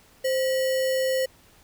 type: tone with sample-and-hold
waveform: sine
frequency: 523 Hz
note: C5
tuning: 1 cent flat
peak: -21 dBFS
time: 0.24-1.26 s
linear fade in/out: 10 ms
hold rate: 2450 Hz
effects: pink hiss -56 dBFS RMS until 1.63 s